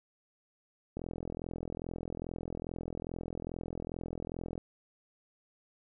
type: click train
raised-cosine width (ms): 2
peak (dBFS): -25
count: 154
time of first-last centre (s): 0.97-4.578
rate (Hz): 42.4
effects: none